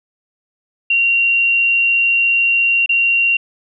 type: tone with dropouts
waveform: sine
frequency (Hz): 2757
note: F7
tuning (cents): -23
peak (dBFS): -11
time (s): 0.9-3.37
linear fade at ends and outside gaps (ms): 5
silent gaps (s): 2.861-2.892
effects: none